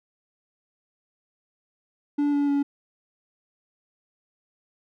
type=tone with pitch steps; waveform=triangle; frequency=289.7 / 286.4 / 283.1 Hz; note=D4 / D4 / C#4; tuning=-24 / -43 / +37 cents; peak=-18 dBFS; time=2.18-2.63 s; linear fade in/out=10 ms; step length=150 ms; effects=none